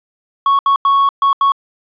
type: tone bursts at uneven times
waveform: triangle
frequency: 1108 Hz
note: C#6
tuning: 1 cent flat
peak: -7 dBFS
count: 5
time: 0.46-0.59 / 0.66-0.76 / 0.85-1.09 / 1.22-1.33 / 1.41-1.52 s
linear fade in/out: 2 ms
effects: resampled to 8000 Hz + 8-bit